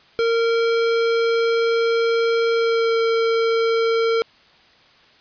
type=tone with pitch glide; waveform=square; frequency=460.6 to 455.8 Hz; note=A#4 to A#4; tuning=-21 to -39 cents; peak=-17 dBFS; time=0.19-4.22 s; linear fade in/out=0 ms; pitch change=-18 cents; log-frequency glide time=2.53-2.99 s; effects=white hiss -52 dBFS RMS until 5.2 s + resampled to 11025 Hz